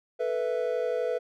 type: chord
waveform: triangle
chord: A suspended second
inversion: none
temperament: equal with one note detuned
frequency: 442 / 493.9 / 659.3 Hz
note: A4 / B4 / E5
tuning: +8 / 0 / 0 cents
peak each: -30 / -26 / -31 dBFS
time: 0.19-1.19 s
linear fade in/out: 20 ms
effects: none